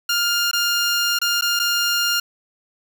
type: tone with dropouts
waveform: 15% pulse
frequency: 1406 Hz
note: F6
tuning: 11 cents sharp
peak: -11 dBFS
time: 0.09-2.2 s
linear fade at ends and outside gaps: 5 ms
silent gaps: 0.513-0.531 / 1.189-1.215 / 1.411-1.421 / 1.593-1.597 s
effects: 8-bit